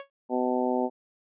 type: tone with exponential decay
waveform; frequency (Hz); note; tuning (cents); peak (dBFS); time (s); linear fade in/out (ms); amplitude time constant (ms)
sawtooth; 554.4; C#5; 0; -31; 0-0.1; 1; 20
type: harmonic tone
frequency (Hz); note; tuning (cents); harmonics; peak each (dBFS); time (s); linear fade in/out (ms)
125.8; B2; +32; 2 / 3 / 4 / 5 / 6 / 7; -28 / -30 / -31 / -32 / -33 / -33; 0.29-0.9; 50
effects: resampled to 8000 Hz